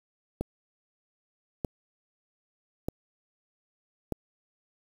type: click train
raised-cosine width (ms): 2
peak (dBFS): -16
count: 4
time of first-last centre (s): 0.41-4.123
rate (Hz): 0.808
effects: 7-bit